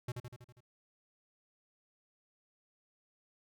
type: tone with echo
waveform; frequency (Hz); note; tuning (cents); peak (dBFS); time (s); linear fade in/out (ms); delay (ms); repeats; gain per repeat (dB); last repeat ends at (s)
square; 122.3; B2; -16; -36; 0.08-0.12; 5; 81; 6; -4; 0.606
effects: none